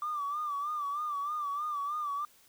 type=tone with vibrato; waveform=triangle; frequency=1174.7 Hz; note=D6; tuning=in tune; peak=-28 dBFS; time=0.02-2.25 s; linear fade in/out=2 ms; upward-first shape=sine; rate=3.2 Hz; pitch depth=75 cents each way; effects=tanh soft clip ceiling -29 dBFS + white hiss -62 dBFS RMS until 2.48 s